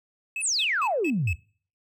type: tone bursts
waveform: triangle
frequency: 2593 Hz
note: E7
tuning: 29 cents flat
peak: -26 dBFS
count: 5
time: 0.36-1.33 s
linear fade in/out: 2 ms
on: 58 ms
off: 170 ms
type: exponential sweep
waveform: sine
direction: down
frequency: 10720 to 68.3 Hz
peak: -22 dBFS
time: 0.4-1.36 s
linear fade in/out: 50 ms
effects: noise-tail reverb RT60 0.5 s tail -25 dB re dry + tanh soft clip ceiling -14 dBFS